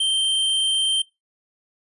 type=tone; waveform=square; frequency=3136 Hz; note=G7; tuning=in tune; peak=-19 dBFS; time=0-1.02 s; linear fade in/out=5 ms; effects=noise-tail reverb RT60 0.2 s tail -20 dB re dry + resampled to 24000 Hz